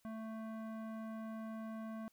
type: tone with low-pass filter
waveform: square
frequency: 221.5 Hz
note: A3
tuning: 12 cents sharp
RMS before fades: -45 dBFS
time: 0.05-2.08 s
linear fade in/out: 0 ms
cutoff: 1300 Hz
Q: 1.2
effects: white hiss -75 dBFS RMS until 2.12 s